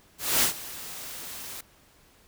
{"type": "noise with ADSR envelope", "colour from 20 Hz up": "white", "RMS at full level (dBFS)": -21, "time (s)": [0.18, 1.61], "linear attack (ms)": 240, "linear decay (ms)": 110, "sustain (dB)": -18, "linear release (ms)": 6, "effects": ["pink hiss -59 dBFS RMS until 2.27 s"]}